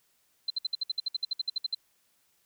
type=tone bursts; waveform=sine; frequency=4079 Hz; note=C8; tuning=45 cents flat; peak=-26 dBFS; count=16; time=0.48-1.748 s; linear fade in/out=5 ms; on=23 ms; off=60 ms; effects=white hiss -70 dBFS RMS until 2.45 s